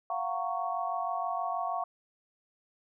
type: chord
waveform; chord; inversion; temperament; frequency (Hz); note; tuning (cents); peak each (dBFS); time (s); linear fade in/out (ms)
sine; Gb major seventh; third; just; 693.7 / 740 / 925 / 1110; F5 / Gb5 / Bb5 / Db6; -12 / 0 / -14 / +2; -34 / -35 / -40 / -35; 0.1-1.84; 2
effects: none